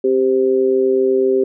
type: tone with amplitude modulation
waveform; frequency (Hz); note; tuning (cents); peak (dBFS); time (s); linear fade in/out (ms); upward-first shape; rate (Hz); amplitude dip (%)
sine; 392; G4; 0; -8; 0.04-1.44; 5; sine; 128; 80
effects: none

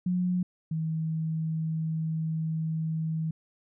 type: tone pair in turn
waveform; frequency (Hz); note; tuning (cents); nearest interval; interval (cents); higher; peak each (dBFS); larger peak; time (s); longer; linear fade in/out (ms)
sine; 180.1 / 159.9; F#3 / D#3; -46 / +48; major second; 206; first; -24 / -27; first; 0.06-0.43 / 0.71-3.31; second; 5
effects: none

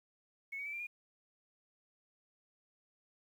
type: tone with pitch steps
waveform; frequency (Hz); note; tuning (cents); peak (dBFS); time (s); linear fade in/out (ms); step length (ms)
sine; 2200 / 2255 / 2312 / 2370 / 2430; C#7 / C#7 / D7 / D7 / D#7; -14 / +29 / -28 / +15 / -42; -39; 0.52-0.87; 10; 70
effects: 11-bit

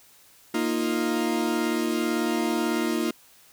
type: chord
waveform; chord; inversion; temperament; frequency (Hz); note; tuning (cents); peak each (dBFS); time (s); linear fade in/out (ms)
40% pulse; Bb suspended fourth; none; equal; 233.1 / 311.1 / 349.2; Bb3 / Eb4 / F4; 0 / 0 / 0; -27; 0.54-3.11; 5
effects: white hiss -55 dBFS RMS until 3.52 s

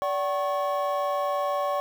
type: tone cluster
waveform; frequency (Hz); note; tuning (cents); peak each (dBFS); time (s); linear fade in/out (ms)
triangle; 578 / 758 / 1096; D5 / F#5 / C#6; -28 / +42 / -20; -25 / -29 / -27; 0.02-1.8; 0
effects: 8-bit

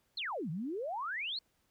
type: exponential two-way sweep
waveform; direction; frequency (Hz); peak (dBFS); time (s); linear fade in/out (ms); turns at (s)
sine; down then up; 4470 to 147 to 4470; -35; 0.17-1.39; 5; 0.5
effects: pink hiss -75 dBFS RMS until 1.7 s

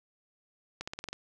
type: accelerating click train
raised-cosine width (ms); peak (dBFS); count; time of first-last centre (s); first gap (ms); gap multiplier
0.2; -20; 7; 0.81-1.13; 65; 0.92
effects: none

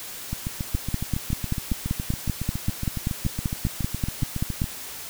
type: two click trains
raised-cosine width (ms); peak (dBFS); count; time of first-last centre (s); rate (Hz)
5; -11 / -15; 21 / 32; 0.75-4.618 / 0.33-4.642; 5.17 / 7.19
effects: white hiss -37 dBFS RMS until 5.09 s

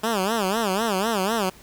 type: tone with vibrato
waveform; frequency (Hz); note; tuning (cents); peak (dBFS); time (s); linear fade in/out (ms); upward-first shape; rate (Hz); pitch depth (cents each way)
10% pulse; 207.7; G#3; 0; -13; 0.03-1.5; 10; sine; 4; 200
effects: pink hiss -49 dBFS RMS until 1.62 s

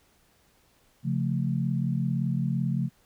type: chord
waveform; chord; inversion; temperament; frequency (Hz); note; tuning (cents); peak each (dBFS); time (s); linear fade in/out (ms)
sine; Db augmented; none; equal with one note detuned; 136.76 / 174.61 / 220; Db3 / F3 / A3; -23 / 0 / 0; -27 / -29 / -31; 1.03-2.9; 50
effects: pink hiss -64 dBFS RMS until 3.05 s

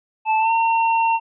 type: tone with pitch glide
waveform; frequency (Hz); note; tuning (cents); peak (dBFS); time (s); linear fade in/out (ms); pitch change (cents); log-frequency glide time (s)
square; 876 to 910; A5 to A#5; -8 to -42; -16; 0.25-1.2; 50; +66; 0.39-0.51
effects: resampled to 8000 Hz

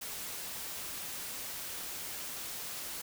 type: noise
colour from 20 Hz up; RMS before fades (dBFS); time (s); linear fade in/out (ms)
white; -41; 0.01-3.02; 10
effects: none

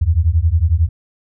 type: beating tone pair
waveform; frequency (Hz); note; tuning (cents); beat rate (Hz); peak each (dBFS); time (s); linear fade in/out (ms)
sine; 77 / 88; D#2 / F2; -17 / +14; 11; -14 / -14; 0.01-0.89; 10
effects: none

